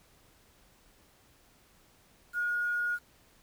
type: tone with quantisation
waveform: sine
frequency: 1438 Hz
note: F#6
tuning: 50 cents flat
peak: -28 dBFS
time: 2.33-2.99 s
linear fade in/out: 50 ms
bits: 9
effects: pink hiss -63 dBFS RMS until 3.42 s